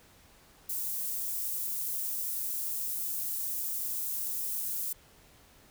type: high-pass noise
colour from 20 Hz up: white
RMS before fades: -34 dBFS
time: 0.69-4.93 s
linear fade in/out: 5 ms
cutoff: 11000 Hz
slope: 12 dB/octave
effects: pink hiss -59 dBFS RMS until 5.7 s